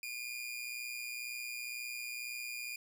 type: tone with amplitude modulation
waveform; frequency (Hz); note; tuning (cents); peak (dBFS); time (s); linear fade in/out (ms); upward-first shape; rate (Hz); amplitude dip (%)
sawtooth; 2425; D#7; -45; -34; 0.03-2.76; 2; sine; 122; 55
effects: none